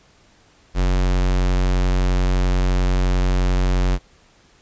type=tone; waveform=square; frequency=45.75 Hz; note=F#1; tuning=19 cents flat; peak=-16 dBFS; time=0.74-3.99 s; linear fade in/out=50 ms; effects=pink hiss -54 dBFS RMS until 4.61 s + resampled to 16000 Hz